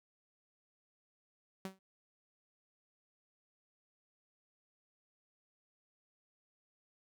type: tone with exponential decay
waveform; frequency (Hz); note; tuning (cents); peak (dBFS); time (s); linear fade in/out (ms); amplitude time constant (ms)
sawtooth; 190.6; G3; -48; -33; 1.65-1.79; 2; 30
effects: none